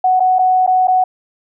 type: tone with dropouts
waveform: sine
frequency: 742 Hz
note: F#5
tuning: 5 cents sharp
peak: -9 dBFS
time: 0.04-1.04 s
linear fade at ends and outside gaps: 5 ms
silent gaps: 0.197-0.203 / 0.386-0.391 / 0.665-0.675 / 0.873-0.881 s
effects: none